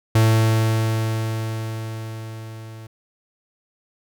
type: tone with level ramp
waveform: 45% pulse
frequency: 111.1 Hz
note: A2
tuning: 17 cents sharp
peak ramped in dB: -12 to -36 dBFS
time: 0.15-2.87 s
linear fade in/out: 5 ms
effects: none